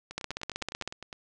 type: two click trains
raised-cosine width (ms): 0.2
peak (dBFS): -23 / -15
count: 11 / 12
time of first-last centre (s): 0.11-1.128 / 0.18-0.876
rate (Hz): 9.82 / 15.8
effects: resampled to 22050 Hz + 7-bit